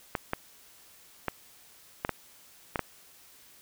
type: clicks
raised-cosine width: 0.5 ms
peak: -13 dBFS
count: 7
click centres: 0.152 / 0.334 / 1.283 / 2.049 / 2.093 / 2.758 / 2.793 s
effects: white hiss -56 dBFS RMS until 3.61 s